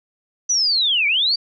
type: linear two-way sweep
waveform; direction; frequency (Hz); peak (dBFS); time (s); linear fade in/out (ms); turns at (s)
sine; down then up; 6050 to 2217 to 4728; -15; 0.49-1.36; 10; 1.07
effects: none